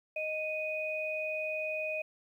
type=tone pair together; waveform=sine; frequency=622.2 / 2489 Hz; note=D#5 / D#7; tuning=0 / 0 cents; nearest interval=2 octaves; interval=2400 cents; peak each=-35 / -35 dBFS; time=0.16-2.02 s; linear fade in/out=5 ms; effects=11-bit